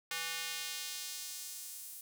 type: tone with high-pass filter sweep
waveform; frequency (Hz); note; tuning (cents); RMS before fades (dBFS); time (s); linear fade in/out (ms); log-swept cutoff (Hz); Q
square; 164.81; E3; 0; -42; 0.11-2.01; 2; 1800 to 11000; 0.85
effects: none